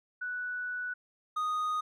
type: tone pair in turn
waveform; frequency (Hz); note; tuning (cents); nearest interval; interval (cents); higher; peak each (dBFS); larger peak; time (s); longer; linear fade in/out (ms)
sine / triangle; 1480 / 1241; F#6 / D#6; 0 / -5; minor third; 305; first; -33 / -27; second; 0.21-0.94 / 1.36-1.81; first; 10
effects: none